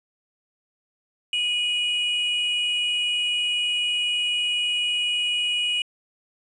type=tone pair together; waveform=triangle; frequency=2474 / 2910 Hz; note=D#7 / F#7; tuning=-10 / -29 cents; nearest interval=minor third; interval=281 cents; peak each=-26 / -21 dBFS; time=1.33-5.82 s; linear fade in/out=2 ms; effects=resampled to 22050 Hz + 9-bit